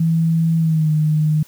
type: tone with pitch glide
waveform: sine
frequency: 163.8 to 153.72 Hz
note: E3 to D#3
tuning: -11 to -21 cents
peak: -13 dBFS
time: 0-1.43 s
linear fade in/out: 5 ms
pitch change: -110 cents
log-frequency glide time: 0.58-0.91 s
effects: white hiss -48 dBFS RMS until 1.47 s

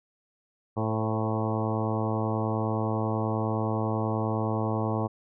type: harmonic tone with a mistuned harmonic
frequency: 110 Hz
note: A2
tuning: in tune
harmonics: 1 / 2 / 3 / 4 / 5 / 6 / 7 / 8 / 9 / 10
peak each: -29 / -32 / -34 / -35 / -36 / -37 / -37 / -38 / -39 / -39 dBFS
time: 0.76-5.08 s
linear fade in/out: 20 ms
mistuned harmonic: 5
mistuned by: -28 cents
effects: none

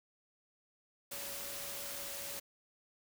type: tone in noise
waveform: sine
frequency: 564 Hz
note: C#5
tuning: 30 cents sharp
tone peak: -52 dBFS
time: 1.11-2.4 s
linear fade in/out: 10 ms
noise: white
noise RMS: -43 dBFS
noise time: 1.11-2.4 s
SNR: -12 dB
effects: none

